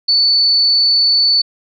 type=tone; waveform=sine; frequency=4481 Hz; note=C#8; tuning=18 cents sharp; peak=-9 dBFS; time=0.08-1.42 s; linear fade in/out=10 ms; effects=none